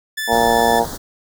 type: tone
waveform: sawtooth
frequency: 1749 Hz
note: A6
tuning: 11 cents flat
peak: -18 dBFS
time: 0.17-0.8 s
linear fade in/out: 10 ms
type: harmonic tone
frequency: 116.8 Hz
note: A#2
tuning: 4 cents sharp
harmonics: 2 / 3 / 4 / 5 / 6 / 7 / 8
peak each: -24 / -27 / -19 / -23 / -18 / -19 / -20 dBFS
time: 0.27-0.86 s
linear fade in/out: 50 ms
type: band-stop noise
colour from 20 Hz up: pink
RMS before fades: -29 dBFS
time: 0.31-0.98 s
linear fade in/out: 20 ms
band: 1700 to 3600 Hz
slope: 48 dB/octave
effects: none